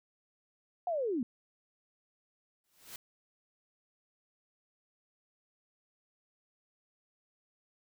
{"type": "linear sweep", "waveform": "sine", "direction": "down", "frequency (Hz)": [732, 220], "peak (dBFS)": -30, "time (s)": [0.87, 1.23], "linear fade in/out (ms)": 2}
{"type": "noise with exponential growth", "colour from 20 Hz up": "white", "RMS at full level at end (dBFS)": -43, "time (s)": [2.64, 2.96], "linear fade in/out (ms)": 1, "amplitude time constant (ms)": 68}
{"effects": []}